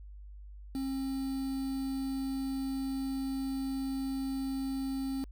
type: tone with quantisation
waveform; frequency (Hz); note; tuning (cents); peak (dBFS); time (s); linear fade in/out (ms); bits
triangle; 268.3; C4; +44; -30; 0.75-5.24; 0; 8
effects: added 50 Hz sine -45 dBFS peak until 5.31 s